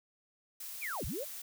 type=noise; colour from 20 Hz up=blue; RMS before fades=-44 dBFS; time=0.6-1.42 s; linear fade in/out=5 ms
type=linear two-way sweep; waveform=sine; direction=down then up; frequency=2550 to 32.7 to 636 Hz; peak=-36 dBFS; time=0.81-1.25 s; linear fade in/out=20 ms; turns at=1.05 s
effects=none